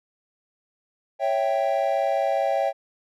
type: chord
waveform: triangle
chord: C# diminished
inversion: none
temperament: equal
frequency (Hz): 554.4 / 659.3 / 784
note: C#5 / E5 / G5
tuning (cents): 0 / 0 / 0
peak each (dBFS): -23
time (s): 1.19-2.73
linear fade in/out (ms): 50
effects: none